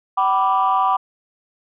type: chord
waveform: sine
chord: G major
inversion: none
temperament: equal with one note detuned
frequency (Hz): 764.3 / 987.8 / 1174.7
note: G5 / B5 / D6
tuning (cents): -44 / 0 / 0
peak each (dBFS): -18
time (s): 0.17-0.97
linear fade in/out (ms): 10
effects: tanh soft clip ceiling -8 dBFS